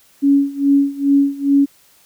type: tone with tremolo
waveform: sine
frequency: 280 Hz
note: C#4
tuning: 18 cents sharp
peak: -8 dBFS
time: 0.22-1.66 s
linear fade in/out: 20 ms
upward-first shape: sine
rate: 2.4 Hz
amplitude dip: 90%
effects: white hiss -52 dBFS RMS until 2.05 s